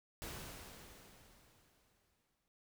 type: noise with exponential decay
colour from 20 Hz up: pink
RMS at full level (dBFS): -45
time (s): 0.22-2.48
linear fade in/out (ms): 0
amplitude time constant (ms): 490
effects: none